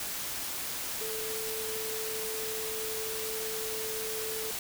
sine tone in noise, 440 Hz, A4, in tune, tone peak -37 dBFS, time 1.01-4.51 s, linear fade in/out 2 ms, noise white, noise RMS -36 dBFS, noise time 0-4.59 s, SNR -4 dB, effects none

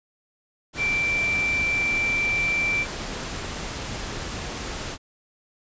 sine tone in noise, 2345 Hz, D7, 3 cents flat, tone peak -21 dBFS, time 0.77-2.86 s, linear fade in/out 50 ms, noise pink, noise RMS -32 dBFS, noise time 0.73-4.98 s, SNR +8 dB, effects resampled to 16000 Hz

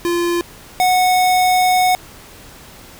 square tone pair in turn, 345.4 / 735.1 Hz, F4 / F#5, -19 / -11 cents, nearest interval octave + minor second, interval 1308 cents, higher second, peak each -16 / -12 dBFS, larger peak second, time 0.05-0.41 / 0.8-1.95 s, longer second, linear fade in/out 0 ms, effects pink hiss -40 dBFS RMS until 2.99 s

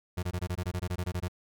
35% pulse tone bursts, 89.9 Hz, F#2, 49 cents flat, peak -28 dBFS, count 14, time 0.17-1.283 s, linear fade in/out 10 ms, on 60 ms, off 21 ms, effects none

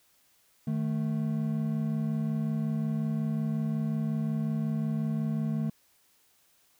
triangle tone pair together, 154.49 / 220 Hz, D#3 / A3, -12 / 0 cents, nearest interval tritone, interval 612 cents, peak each -28 dBFS, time 0.67-5.7 s, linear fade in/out 5 ms, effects white hiss -66 dBFS RMS until 6.79 s

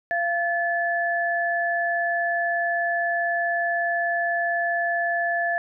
sine tone pair together, 687.3 / 1732 Hz, F5 / A6, -28 / -28 cents, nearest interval octave + major third, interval 1600 cents, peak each -24 dBFS, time 0.11-5.58 s, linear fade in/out 0 ms, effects none

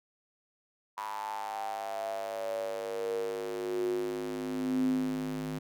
square tone with high-pass filter sweep, 51.91 Hz, G#1, in tune, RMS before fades -34 dBFS, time 0.97-5.59 s, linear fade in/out 10 ms, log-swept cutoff 980 to 200 Hz, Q 10, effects none

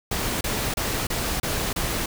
pink noise bursts, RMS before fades -26 dBFS, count 6, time 0.11-2.06 s, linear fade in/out 5 ms, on 300 ms, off 30 ms, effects none

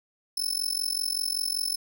sawtooth tone with amplitude modulation, 5260 Hz, E8, 5 cents flat, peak -20 dBFS, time 0.37-1.76 s, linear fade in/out 5 ms, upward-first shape sine, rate 45.2 Hz, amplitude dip 95%, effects none

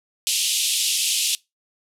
pink band-pass noise, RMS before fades -22 dBFS, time 0.27-1.35 s, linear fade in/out 0 ms, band 2700 to 12000 Hz, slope 48 dB/octave, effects noise-tail reverb RT60 0.2 s tail -23 dB re dry

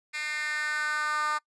10% pulse tone with high-pass filter sweep, 302 Hz, D4, 48 cents sharp, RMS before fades -30 dBFS, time 0.13-1.39 s, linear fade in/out 20 ms, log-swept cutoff 2300 to 1100 Hz, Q 3.7, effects noise-tail reverb RT60 0.1 s tail -25 dB re dry + resampled to 22050 Hz

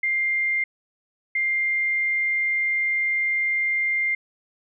sine tone pair in turn, 2100 / 2100 Hz, C7 / C7, +6 / +6 cents, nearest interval unison, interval 0 cents, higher neither, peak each -20 dBFS, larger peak neither, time 0.03-0.64 / 1.35-4.15 s, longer second, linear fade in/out 5 ms, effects none

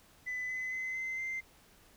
sine tone with pitch steps, 2003 / 2023 / 2043 / 2063 / 2083 Hz, B6 / B6 / C7 / C7 / C7, +24 / +41 / -42 / -25 / -8 cents, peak -33 dBFS, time 0.26-1.41 s, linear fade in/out 20 ms, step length 230 ms, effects tanh soft clip ceiling -32 dBFS + pink hiss -62 dBFS RMS until 1.96 s

